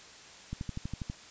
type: click train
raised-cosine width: 5 ms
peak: -23 dBFS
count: 8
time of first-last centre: 0.53-1.099 s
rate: 12.3 Hz
effects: white hiss -51 dBFS RMS until 1.3 s + resampled to 16000 Hz